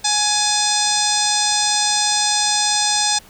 harmonic tone with a mistuned harmonic, 837 Hz, G#5, 13 cents sharp, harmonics 1 / 2 / 3 / 4 / 5 / 6 / 7 / 8 / 9 / 10, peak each -22 / -28 / -30 / -23 / -26 / -22 / -24 / -26 / -27 / -25 dBFS, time 0.04-3.19 s, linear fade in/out 10 ms, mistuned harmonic 4, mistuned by +97 cents, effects pink hiss -46 dBFS RMS until 3.29 s

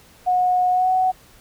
sine tone with pitch glide, 728 to 745 Hz, F#5 to F#5, -28 to +12 cents, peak -15 dBFS, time 0.26-1.12 s, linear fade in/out 20 ms, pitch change +40 cents, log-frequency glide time 0.71-0.9 s, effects pink hiss -50 dBFS RMS until 1.4 s

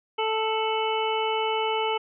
harmonic tone with a mistuned harmonic, 440 Hz, A4, in tune, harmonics 1 / 2 / 3 / 5 / 6 / 7, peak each -27 / -27 / -34 / -35 / -38 / -32 dBFS, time 0.18-1.98 s, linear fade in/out 10 ms, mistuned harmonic 7, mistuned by -54 cents, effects none

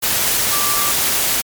sine tone in noise, 1169 Hz, D6, 8 cents flat, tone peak -22 dBFS, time 0.51-0.92 s, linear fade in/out 20 ms, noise white, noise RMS -17 dBFS, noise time 0.02-1.42 s, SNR -8 dB, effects MP3 96 kbps

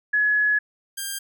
sine / 5% pulse tone pair in turn, 1693 / 1598 Hz, G#6 / G6, +33 / +33 cents, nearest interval minor second, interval 100 cents, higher first, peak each -17 dBFS, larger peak neither, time 0.13-0.59 / 0.97-1.19 s, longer first, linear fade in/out 10 ms, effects none

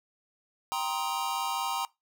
square chord, C minor seventh, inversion second, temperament just, 784.9 / 941.9 / 1046.5 / 1255.8 Hz, G5 / Bb5 / C6 / Eb6, +2 / +18 / 0 / +16 cents, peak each -36 / -33 / -37 / -38 dBFS, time 0.72-1.85 s, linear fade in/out 0 ms, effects noise-tail reverb RT60 0.2 s tail -21 dB re dry

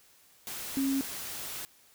sine tone in noise, 271.5 Hz, C#4, 36 cents flat, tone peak -26 dBFS, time 0.77-1.01 s, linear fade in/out 0 ms, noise white, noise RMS -39 dBFS, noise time 0.47-1.65 s, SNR +10 dB, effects white hiss -61 dBFS RMS until 1.94 s

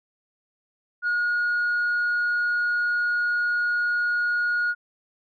sine tone, 1441 Hz, F#6, 46 cents flat, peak -19 dBFS, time 1.02-4.75 s, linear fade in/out 50 ms, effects tanh soft clip ceiling -19 dBFS

